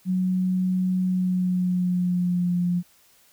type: tone with pitch glide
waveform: sine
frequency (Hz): 184.5 to 176.47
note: F#3 to F3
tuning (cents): -5 to +18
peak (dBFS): -20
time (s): 0.05-2.83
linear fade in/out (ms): 50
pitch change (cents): -77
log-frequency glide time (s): 1.03-2.57
effects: white hiss -58 dBFS RMS until 3.32 s